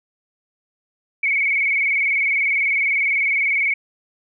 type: tone with vibrato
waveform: sine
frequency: 2240 Hz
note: C#7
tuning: 18 cents sharp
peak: -16 dBFS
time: 1.23-3.74 s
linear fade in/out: 5 ms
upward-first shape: square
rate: 20 Hz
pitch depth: 50 cents each way
effects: none